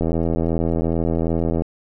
click train, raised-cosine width 2 ms, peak -8 dBFS, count 134, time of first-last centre 0.01-1.62 s, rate 82.6 Hz, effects none

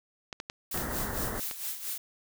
clicks, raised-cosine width 0.2 ms, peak -19 dBFS, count 5, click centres 0.328 / 0.401 / 0.499 / 0.776 / 1.512 s
blue noise with tremolo, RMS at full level -34 dBFS, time 0.71-1.98 s, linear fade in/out 5 ms, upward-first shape sine, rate 4.4 Hz, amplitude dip 65%
pink low-pass noise, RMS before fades -35 dBFS, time 0.74-1.4 s, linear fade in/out 2 ms, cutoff 2000 Hz, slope 96 dB/octave
effects none

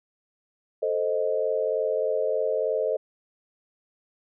sine chord, A diminished, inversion none, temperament equal, 440 / 523.3 / 622.3 Hz, A4 / C5 / Eb5, 0 / 0 / 0 cents, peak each -27 dBFS, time 0.82-2.97 s, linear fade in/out 10 ms, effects none

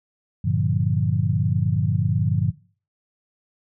sine chord, G minor seventh, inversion none, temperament equal, 98 / 116.54 / 146.83 / 174.61 Hz, G2 / Bb2 / D3 / F3, 0 / 0 / 0 / 0 cents, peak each -23 / -24 / -23 / -26 dBFS, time 0.44-2.51 s, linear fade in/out 10 ms, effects noise-tail reverb RT60 0.4 s tail -19 dB re dry

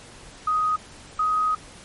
sine tone pair in turn, 1251 / 1256.6 Hz, D#6 / D#6, +9 / +17 cents, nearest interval unison, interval 8 cents, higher second, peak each -19 dBFS, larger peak neither, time 0.47-0.76 / 1.19-1.55 s, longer second, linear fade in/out 5 ms, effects pink hiss -45 dBFS RMS until 1.84 s + MP3 48 kbps

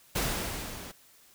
pink noise with level ramp, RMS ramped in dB -28 to -44 dBFS, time 0.15-0.92 s, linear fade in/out 10 ms, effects white hiss -59 dBFS RMS until 1.34 s

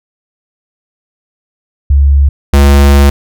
sine / square tone pair in turn, 70 / 70.31 Hz, C#2 / C#2, +18 / +25 cents, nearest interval unison, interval 7 cents, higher second, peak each -3 dBFS, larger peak neither, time 1.9-2.29 / 2.53-3.1 s, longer second, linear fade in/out 5 ms, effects none

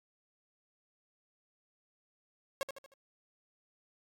sawtooth tone with echo, 545 Hz, C#5, 29 cents flat, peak -28 dBFS, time 2.61-2.63 s, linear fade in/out 0 ms, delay 77 ms, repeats 4, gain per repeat -7 dB, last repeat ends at 2.938 s, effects AAC 48 kbps

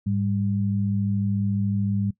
sine tone pair together, 104.5 / 198.47 Hz, G#2 / G3, +11 / +22 cents, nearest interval major seventh, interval 1111 cents, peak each -24 dBFS, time 0.06-2.11 s, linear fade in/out 10 ms, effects noise-tail reverb RT60 0.1 s tail -20 dB re dry

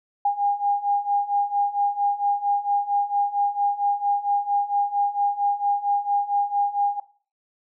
sine beating tone pair, 809 / 813.4 Hz, G#5 / G#5, -46 / -36 cents, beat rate 4.4 Hz, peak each -24 / -21 dBFS, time 0.25-7 s, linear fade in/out 5 ms, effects noise-tail reverb RT60 0.4 s tail -17 dB re dry

